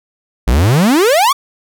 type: exponential sweep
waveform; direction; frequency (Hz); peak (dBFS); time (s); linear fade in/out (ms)
45% pulse; up; 51.91 to 1183; -8; 0.47-1.33; 10
effects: none